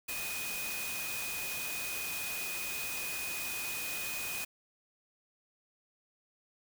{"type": "tone in noise", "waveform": "sine", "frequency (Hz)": 2489, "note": "D#7", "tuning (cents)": 0, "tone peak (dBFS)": -39, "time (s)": [0.08, 4.45], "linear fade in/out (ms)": 10, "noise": "white", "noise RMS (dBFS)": -39, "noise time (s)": [0.08, 4.45], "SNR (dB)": -3, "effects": []}